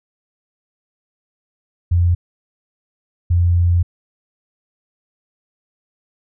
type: tone pair in turn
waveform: sine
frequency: 87 / 87 Hz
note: F2 / F2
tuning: -6 / -6 cents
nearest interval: unison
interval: 0 cents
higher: neither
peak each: -11 dBFS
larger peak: neither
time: 1.91-2.15 / 3.3-3.83 s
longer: second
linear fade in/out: 10 ms
effects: none